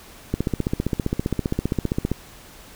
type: click train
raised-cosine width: 3 ms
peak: -8 dBFS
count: 28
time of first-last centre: 0.34-2.116 s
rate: 15.2 Hz
effects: pink hiss -45 dBFS RMS until 2.75 s